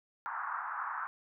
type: band-pass noise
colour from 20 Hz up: white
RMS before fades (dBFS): -38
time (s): 0.26-1.07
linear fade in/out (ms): 0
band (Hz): 880 to 1500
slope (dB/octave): 48
effects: none